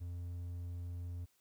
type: tone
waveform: triangle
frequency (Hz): 87.31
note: F2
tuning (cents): 0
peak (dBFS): -38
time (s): 0-1.26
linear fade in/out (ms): 20
effects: white hiss -74 dBFS RMS until 1.4 s